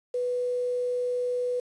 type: tone with quantisation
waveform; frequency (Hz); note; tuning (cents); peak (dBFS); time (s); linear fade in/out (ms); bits
sine; 493.9; B4; 0; -25; 0.14-1.6; 5; 8
effects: resampled to 22050 Hz